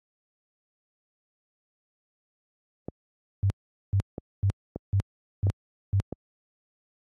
clicks, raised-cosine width 2 ms, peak -19 dBFS, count 5, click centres 2.885 / 4.181 / 4.76 / 5.469 / 6.126 s
sine tone bursts, 98 Hz, G2, in tune, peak -19 dBFS, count 6, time 3.43-6 s, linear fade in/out 0 ms, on 70 ms, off 430 ms
effects high-pass 60 Hz 12 dB/octave + AAC 32 kbps

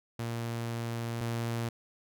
sawtooth tone pair in turn, 116.54 / 116.54 Hz, A#2 / A#2, 0 / 0 cents, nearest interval unison, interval 0 cents, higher neither, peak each -29 / -27 dBFS, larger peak second, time 0.19-1.21 / 1.21-1.69 s, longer first, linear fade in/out 5 ms, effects none

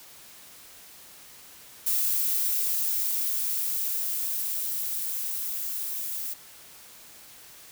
violet noise with level ramp, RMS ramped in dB -25 to -33 dBFS, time 1.86-6.34 s, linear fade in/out 10 ms, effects white hiss -49 dBFS RMS until 7.71 s

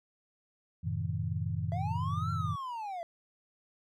sine chord, F# diminished seventh, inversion none, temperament just, 92.5 / 111 / 133.2 / 159.84 Hz, F#2 / A2 / C3 / Eb3, 0 / +16 / +31 / +47 cents, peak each -35 / -36 / -39 / -36 dBFS, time 0.83-2.56 s, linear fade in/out 20 ms
triangle linear two-way sweep, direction up then down, 659.3 to 1372 to 659.3 Hz, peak -34 dBFS, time 1.72-3.03 s, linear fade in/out 0 ms, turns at 2.31 s
effects none

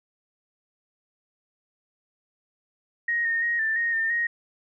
sine tone with pitch steps, 1877 / 1839 / 1878 / 1775 / 1863 / 1806 / 1875 Hz, A#6 / A#6 / A#6 / A6 / A#6 / A6 / A#6, +11 / -24 / +12 / +15 / -2 / +45 / +10 cents, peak -22 dBFS, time 3.08-4.27 s, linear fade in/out 5 ms, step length 170 ms, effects none

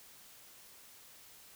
silence, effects white hiss -57 dBFS RMS until 1.55 s

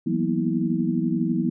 sine tone cluster, 166.7 / 188.3 / 235.2 / 247.2 / 323.4 Hz, E3 / F#3 / A#3 / B3 / E4, +20 / +31 / +16 / +2 / -33 cents, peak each -27 dBFS, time 0.06-1.5 s, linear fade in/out 10 ms, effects none

